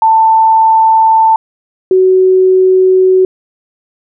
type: tone pair in turn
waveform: sine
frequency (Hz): 889 / 373.8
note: A5 / F#4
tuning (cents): +18 / +18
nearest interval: octave + minor third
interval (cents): 1500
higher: first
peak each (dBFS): -4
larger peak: neither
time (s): 0.02-1.36 / 1.91-3.25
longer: neither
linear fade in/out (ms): 2
effects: none